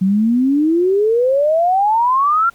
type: exponential sweep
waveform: sine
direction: up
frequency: 183.9 to 1396.9 Hz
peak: -11 dBFS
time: 0.01-2.5 s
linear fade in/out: 10 ms
effects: pink hiss -51 dBFS RMS until 2.54 s